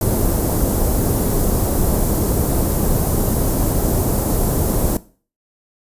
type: band-stop noise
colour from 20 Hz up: pink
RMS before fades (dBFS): -17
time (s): 0.01-4.97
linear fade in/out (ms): 2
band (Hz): 590 to 12000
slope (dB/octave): 12
effects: noise-tail reverb RT60 0.4 s tail -18 dB re dry + resampled to 32000 Hz